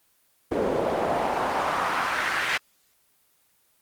pink noise with band-pass filter sweep, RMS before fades -25 dBFS, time 0.51-2.58 s, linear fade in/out 10 ms, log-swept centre 410 to 2000 Hz, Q 1.9, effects white hiss -65 dBFS RMS until 3.81 s + Opus 24 kbps

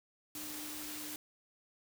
sine tone in noise, 301.9 Hz, D4, 48 cents sharp, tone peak -48 dBFS, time 0.35-1.16 s, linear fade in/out 2 ms, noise white, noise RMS -44 dBFS, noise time 0.35-1.16 s, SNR -7 dB, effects none

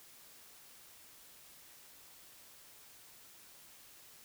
silence, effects white hiss -58 dBFS RMS until 4.24 s

